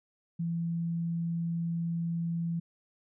sine tone, 168.1 Hz, E3, 34 cents sharp, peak -29 dBFS, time 0.39-2.6 s, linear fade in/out 10 ms, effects none

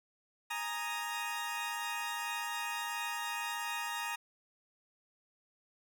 20% pulse chord, Ab suspended second, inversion none, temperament equal, 830.6 / 932.3 / 1244.5 Hz, Ab5 / Bb5 / Eb6, 0 / 0 / 0 cents, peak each -38 / -33 / -37 dBFS, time 0.5-4.16 s, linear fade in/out 10 ms, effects none

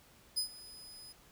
sawtooth tone with ADSR envelope, 5010 Hz, D#8, 11 cents sharp, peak -27 dBFS, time 0.36-1.13 s, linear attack 19 ms, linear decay 100 ms, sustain -20 dB, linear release 14 ms, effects pink hiss -62 dBFS RMS until 1.31 s

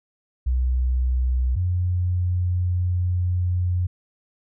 sine tone pair in turn, 63 / 89.59 Hz, B1 / F2, +35 / +45 cents, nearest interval tritone, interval 610 cents, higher second, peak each -18 / -19 dBFS, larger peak first, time 0.46-1.56 / 1.56-3.87 s, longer second, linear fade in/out 10 ms, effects none

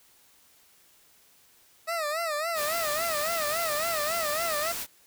20% pulse tone with vibrato, 633 Hz, D#5, 30 cents sharp, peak -23 dBFS, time 1.87-4.73 s, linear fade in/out 20 ms, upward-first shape sine, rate 3.6 Hz, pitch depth 130 cents each way
white noise, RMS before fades -34 dBFS, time 2.54-4.87 s, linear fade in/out 50 ms
effects white hiss -60 dBFS RMS until 5.06 s

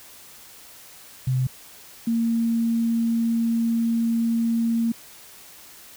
sine tone pair in turn, 129.1 / 230 Hz, C3 / A#3, -23 / -23 cents, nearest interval minor seventh, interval 1000 cents, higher second, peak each -19 / -19 dBFS, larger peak neither, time 1.27-1.47 / 2.07-4.92 s, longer second, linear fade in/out 5 ms, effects white hiss -46 dBFS RMS until 5.96 s

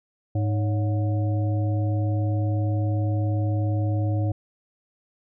harmonic tone with a mistuned harmonic, 103.83 Hz, G#2, in tune, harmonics 1 / 3 / 5 / 7, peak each -21 / -31 / -35 / -38 dBFS, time 0.35-4.32 s, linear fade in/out 5 ms, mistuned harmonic 5, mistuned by +120 cents, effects none

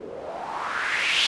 blue noise with low-pass filter sweep, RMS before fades -27 dBFS, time 0-1.27 s, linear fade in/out 10 ms, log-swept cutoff 380 to 3400 Hz, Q 3.6, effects resampled to 24000 Hz

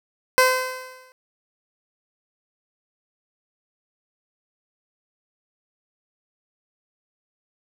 15% pulse tone with exponential decay, 513 Hz, C5, 34 cents flat, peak -5 dBFS, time 0.38-1.12 s, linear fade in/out 0 ms, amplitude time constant 160 ms, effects none

